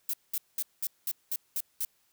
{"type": "noise bursts", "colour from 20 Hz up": "violet", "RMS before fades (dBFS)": -31, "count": 8, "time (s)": [0.09, 1.85], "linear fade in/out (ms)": 2, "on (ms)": 45, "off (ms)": 200, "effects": ["white hiss -70 dBFS RMS until 2.12 s"]}